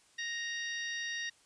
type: harmonic tone with a mistuned harmonic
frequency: 932.3 Hz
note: A#5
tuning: in tune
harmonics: 2 / 3 / 4 / 5 / 6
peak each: -37 / -45 / -43 / -50 / -46 dBFS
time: 0.18-1.3 s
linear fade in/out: 10 ms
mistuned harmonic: 6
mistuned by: +20 cents
effects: white hiss -65 dBFS RMS until 1.45 s + resampled to 22050 Hz